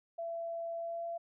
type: tone with pitch glide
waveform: sine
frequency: 671 to 677.6 Hz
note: E5 to E5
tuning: +31 to +48 cents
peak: -36 dBFS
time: 0.18-1.18 s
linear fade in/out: 10 ms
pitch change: +17 cents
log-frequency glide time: 0.76-1.05 s
effects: none